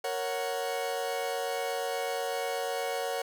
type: chord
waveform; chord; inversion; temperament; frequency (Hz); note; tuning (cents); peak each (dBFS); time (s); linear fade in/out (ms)
40% pulse; F# major; first; equal; 466.2 / 554.4 / 740; A#4 / C#5 / F#5; 0 / 0 / 0; -34; 0.04-3.22; 5
effects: none